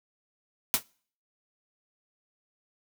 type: noise with exponential decay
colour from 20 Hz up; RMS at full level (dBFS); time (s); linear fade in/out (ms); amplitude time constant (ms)
white; -19; 0.74-0.83; 0; 19
effects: noise-tail reverb RT60 0.5 s tail -26 dB re dry